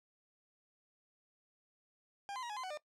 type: tone with pitch steps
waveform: 40% pulse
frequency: 802 / 1025 / 951 / 839 / 1030 / 747 / 601 Hz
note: G5 / C6 / A#5 / G#5 / C6 / F#5 / D5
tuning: +39 / -36 / +34 / +17 / -28 / +16 / +40 cents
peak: -40 dBFS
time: 2.29-2.773 s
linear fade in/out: 0 ms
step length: 69 ms
effects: noise-tail reverb RT60 0.1 s tail -19 dB re dry + low-pass 7000 Hz 12 dB/octave